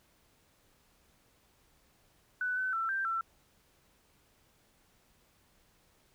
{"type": "tone with pitch steps", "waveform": "sine", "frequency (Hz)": [1492, 1517, 1338, 1572, 1342], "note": ["F#6", "F#6", "E6", "G6", "E6"], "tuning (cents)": [14, 43, 25, 4, 31], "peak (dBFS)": -30, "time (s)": [2.41, 3.21], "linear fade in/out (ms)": 2, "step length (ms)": 160, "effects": ["pink hiss -68 dBFS RMS until 6.14 s"]}